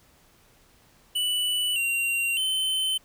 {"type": "tone with pitch steps", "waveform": "square", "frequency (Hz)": [2968, 2759, 3066], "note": ["F#7", "F7", "G7"], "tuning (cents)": [5, -22, -39], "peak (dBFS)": -24, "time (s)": [1.15, 2.98], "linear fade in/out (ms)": 10, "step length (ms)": 610, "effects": ["pink hiss -59 dBFS RMS until 3.04 s"]}